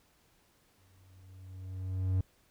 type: tone with exponential growth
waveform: triangle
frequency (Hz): 93.5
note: F#2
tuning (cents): +19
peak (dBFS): -23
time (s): 0.78-2.21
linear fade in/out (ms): 5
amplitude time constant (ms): 310
effects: pink hiss -68 dBFS RMS until 2.5 s